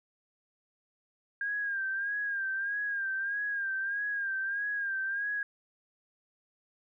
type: tone with vibrato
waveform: sine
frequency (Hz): 1611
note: G6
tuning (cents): +47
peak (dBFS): -30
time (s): 1.41-5.43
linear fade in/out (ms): 2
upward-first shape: sine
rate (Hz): 1.6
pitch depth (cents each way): 61
effects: none